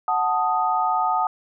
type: chord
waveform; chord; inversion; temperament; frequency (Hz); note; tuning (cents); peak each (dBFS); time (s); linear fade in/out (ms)
sine; D# diminished; first; equal; 740 / 880 / 1244.5; F#5 / A5 / D#6; 0 / 0 / 0; -23; 0.08-1.27; 2
effects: none